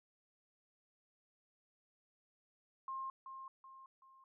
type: tone with echo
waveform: sine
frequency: 1064 Hz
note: C6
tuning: 29 cents sharp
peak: -40 dBFS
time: 2.88-3.1 s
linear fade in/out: 2 ms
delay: 380 ms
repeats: 3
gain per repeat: -7 dB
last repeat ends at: 4.24 s
effects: none